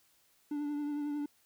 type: tone with vibrato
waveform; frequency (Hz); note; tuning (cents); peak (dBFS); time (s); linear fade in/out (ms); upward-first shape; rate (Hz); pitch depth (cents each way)
triangle; 292.7; D4; -6; -31; 0.51-1.26; 5; triangle; 11; 31
effects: white hiss -69 dBFS RMS until 1.45 s